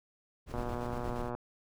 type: noise with tremolo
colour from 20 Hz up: brown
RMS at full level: -39 dBFS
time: 0.46-1.31 s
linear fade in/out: 50 ms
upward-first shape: square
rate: 8.6 Hz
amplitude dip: 40%
type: click train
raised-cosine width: 1 ms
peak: -24 dBFS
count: 99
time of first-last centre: 0.54-1.35 s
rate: 121 Hz
effects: none